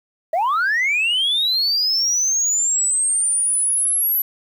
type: linear sweep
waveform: sine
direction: up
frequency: 614 to 11840 Hz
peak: -14 dBFS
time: 0.33-4.22 s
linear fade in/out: 5 ms
effects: tanh soft clip ceiling -14 dBFS + 8-bit